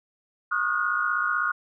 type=tone cluster; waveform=sine; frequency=1098 / 1233 / 1430 / 1486 Hz; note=C#6 / D#6 / F6 / F#6; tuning=-17 / -16 / +41 / +7 cents; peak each=-32 / -28 / -25 / -31 dBFS; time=0.51-1.52 s; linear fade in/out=10 ms; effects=none